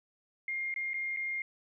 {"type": "tone with dropouts", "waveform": "sine", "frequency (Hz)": 2122, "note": "C7", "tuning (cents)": 24, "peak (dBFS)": -32, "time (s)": [0.48, 1.42], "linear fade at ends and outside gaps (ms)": 2, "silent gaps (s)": [[0.741, 0.761], [0.934, 0.941], [1.164, 1.17]], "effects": []}